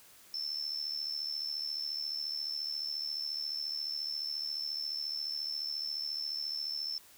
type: tone with amplitude modulation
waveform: sine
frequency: 5320 Hz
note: E8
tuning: 15 cents sharp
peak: -31 dBFS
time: 0.34-6.98 s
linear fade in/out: 2 ms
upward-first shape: sine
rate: 74.3 Hz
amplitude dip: 70%
effects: white hiss -58 dBFS RMS until 7.17 s